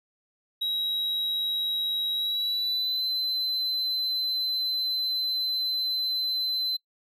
triangle tone with pitch glide, 3846 to 4054 Hz, B7 to B7, -47 to +45 cents, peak -24 dBFS, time 0.61-6.77 s, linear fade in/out 10 ms, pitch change +92 cents, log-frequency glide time 2.13-3.06 s, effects noise-tail reverb RT60 0.1 s tail -25 dB re dry

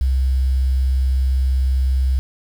sine tone with quantisation, 65.41 Hz, C2, in tune, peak -14 dBFS, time 0.01-2.19 s, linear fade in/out 0 ms, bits 7, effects none

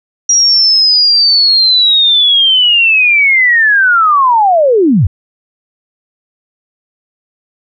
sine linear sweep, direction down, 5740 to 70.9 Hz, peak -5 dBFS, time 0.29-5.07 s, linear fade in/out 5 ms, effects none

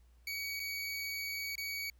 25% pulse tone with dropouts, 2257 Hz, C#7, 31 cents sharp, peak -33 dBFS, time 0.27-1.9 s, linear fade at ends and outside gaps 2 ms, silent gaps 0.596-0.6 / 1.555-1.579 s, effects added 60 Hz sine -60 dBFS peak until 1.99 s + pink hiss -75 dBFS RMS until 1.99 s

